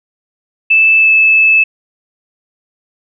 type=tone with pitch glide; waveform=sine; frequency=2632 to 2615 Hz; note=E7 to E7; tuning=-3 to -15 cents; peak=-5 dBFS; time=0.7-1.64 s; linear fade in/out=10 ms; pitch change=-12 cents; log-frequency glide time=0.98-1.1 s; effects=none